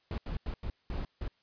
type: noise bursts at uneven times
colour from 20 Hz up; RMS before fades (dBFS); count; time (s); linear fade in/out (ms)
brown; -35; 6; 0.11-0.18 / 0.26-0.37 / 0.46-0.54 / 0.63-0.7 / 0.9-1.05 / 1.21-1.28; 2
effects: white hiss -71 dBFS RMS until 1.42 s + resampled to 11025 Hz